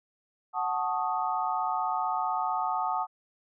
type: chord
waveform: sine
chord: D# half-diminished seventh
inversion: first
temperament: equal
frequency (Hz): 740 / 880 / 1108.7 / 1244.5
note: F#5 / A5 / C#6 / D#6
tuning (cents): 0 / 0 / 0 / 0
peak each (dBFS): -31 / -31 / -36 / -32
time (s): 0.53-3.07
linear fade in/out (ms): 50
effects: none